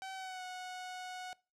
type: tone with pitch glide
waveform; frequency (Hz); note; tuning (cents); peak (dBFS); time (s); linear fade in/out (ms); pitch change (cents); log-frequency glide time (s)
sawtooth; 765 to 734.7; G5 to F#5; -42 to -12; -38; 0.02-1.33; 0; -70; 0.14-0.43
effects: noise-tail reverb RT60 0.3 s tail -22 dB re dry + low-pass 8000 Hz 12 dB/octave